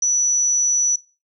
sine tone, 5920 Hz, F#8, in tune, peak -15 dBFS, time 0.02-0.96 s, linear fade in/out 5 ms, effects noise-tail reverb RT60 0.3 s tail -20 dB re dry

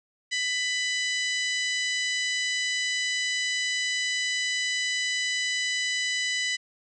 harmonic tone, 995 Hz, B5, 13 cents sharp, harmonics 2 / 3 / 4 / 5 / 6 / 7 / 8, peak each -28 / -32 / -34 / -36 / -38 / -39 / -40 dBFS, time 0.31-6.57 s, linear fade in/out 20 ms, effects none

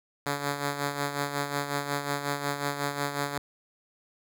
5% pulse tone with tremolo, 142.9 Hz, D3, 47 cents flat, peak -15 dBFS, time 0.26-3.38 s, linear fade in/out 2 ms, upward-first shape sine, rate 5.5 Hz, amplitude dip 60%, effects none

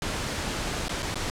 pink noise with dropouts, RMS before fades -30 dBFS, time 0.02-1.3 s, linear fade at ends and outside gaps 1 ms, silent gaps 0.883-0.893 / 1.023-1.028 / 1.144-1.156 s, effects low-pass 8000 Hz 12 dB/octave

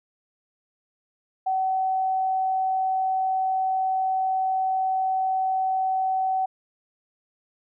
sine tone, 758 Hz, F#5, 42 cents sharp, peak -21 dBFS, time 1.46-6.46 s, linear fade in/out 10 ms, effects none

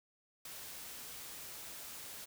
white noise with ADSR envelope, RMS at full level -44 dBFS, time 0.45-2.26 s, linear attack 5 ms, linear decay 7 ms, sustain -4 dB, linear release 21 ms, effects none

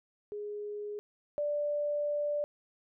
sine tone pair in turn, 415.3 / 587.3 Hz, G#4 / D5, 0 / 0 cents, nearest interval tritone, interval 600 cents, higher second, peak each -36 / -29 dBFS, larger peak second, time 0.32-0.99 / 1.38-2.44 s, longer second, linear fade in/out 0 ms, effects none

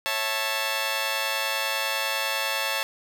10% pulse chord, A major, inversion first, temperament just, 550 / 660 / 880 Hz, C#5 / E5 / A5, -14 / +2 / 0 cents, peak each -22 / -24 / -20 dBFS, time 0.06-2.83 s, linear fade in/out 0 ms, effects none

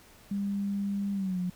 sine tone with pitch glide, 200.1 to 180.34 Hz, G3 to F#3, +36 to -44 cents, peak -28 dBFS, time 0.31-1.5 s, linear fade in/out 5 ms, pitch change -180 cents, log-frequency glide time 1.13-1.39 s, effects pink hiss -56 dBFS RMS until 1.55 s

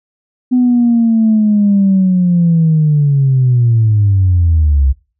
sine linear sweep, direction down, 252.5 to 64.5 Hz, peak -6 dBFS, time 0.51-4.93 s, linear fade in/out 20 ms, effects noise-tail reverb RT60 0.4 s tail -24 dB re dry + tanh soft clip ceiling -3 dBFS

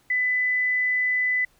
sine tone, 2000 Hz, B6, 21 cents sharp, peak -20 dBFS, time 0.1-1.45 s, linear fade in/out 5 ms, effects pink hiss -62 dBFS RMS until 1.59 s

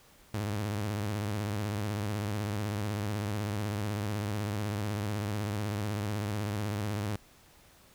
sawtooth tone with vibrato, 103.83 Hz, G#2, in tune, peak -27 dBFS, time 0.34-7.16 s, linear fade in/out 0 ms, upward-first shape square, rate 16 Hz, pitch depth 86 cents each way, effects pink hiss -59 dBFS RMS until 7.94 s

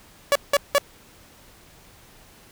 sawtooth tone bursts, 569 Hz, C#5, 45 cents sharp, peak -11 dBFS, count 3, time 0.32-0.782 s, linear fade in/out 0 ms, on 34 ms, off 180 ms, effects pink hiss -51 dBFS RMS until 2.51 s

